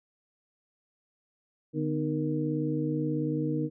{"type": "tone cluster", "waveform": "sine", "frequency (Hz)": [147.9, 250.4, 308.8, 469.8], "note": ["D3", "B3", "D#4", "A#4"], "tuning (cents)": [13, 24, -13, 13], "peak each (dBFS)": [-31, -35, -30, -35], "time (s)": [1.73, 3.7], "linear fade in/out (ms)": 50, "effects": []}